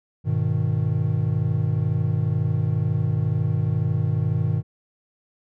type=chord; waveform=triangle; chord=G# minor; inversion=none; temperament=equal with one note detuned; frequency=101.4 / 123.47 / 155.56 Hz; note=G#2 / B2 / D#3; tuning=-41 / 0 / 0 cents; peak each=-22 dBFS; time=0.24-4.63 s; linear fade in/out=50 ms; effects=none